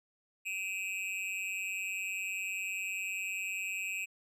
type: tone with amplitude modulation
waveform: square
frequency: 2555 Hz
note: D#7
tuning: 45 cents sharp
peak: -31 dBFS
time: 0.45-4.06 s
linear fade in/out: 20 ms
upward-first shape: sine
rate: 190 Hz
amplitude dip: 100%
effects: low-pass 12000 Hz 12 dB/octave